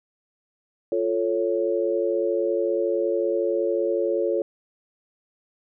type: chord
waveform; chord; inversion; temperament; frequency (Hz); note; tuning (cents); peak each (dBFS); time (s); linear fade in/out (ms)
sine; F augmented; none; equal; 349.2 / 440 / 554.4; F4 / A4 / C#5; 0 / 0 / 0; -25; 0.92-4.42; 2
effects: none